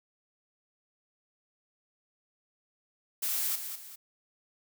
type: noise with echo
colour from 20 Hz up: blue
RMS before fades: -31 dBFS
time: 3.22-3.56 s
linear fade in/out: 10 ms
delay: 200 ms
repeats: 2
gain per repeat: -8 dB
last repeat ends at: 3.96 s
effects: none